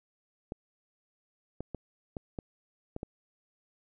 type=clicks; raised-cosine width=2 ms; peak=-23 dBFS; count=7; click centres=0.521 / 1.606 / 1.747 / 2.168 / 2.388 / 2.964 / 3.031 s; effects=none